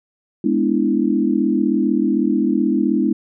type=chord; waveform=sine; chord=E dominant seventh; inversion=first; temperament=equal; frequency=207.7 / 246.9 / 293.7 / 329.6 Hz; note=G#3 / B3 / D4 / E4; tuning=0 / 0 / 0 / 0 cents; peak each=-20 dBFS; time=0.44-3.13 s; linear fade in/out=5 ms; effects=none